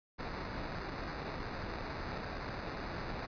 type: noise with sample-and-hold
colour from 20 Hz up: pink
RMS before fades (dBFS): -41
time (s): 0.18-3.27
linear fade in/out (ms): 20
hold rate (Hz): 3150
effects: resampled to 11025 Hz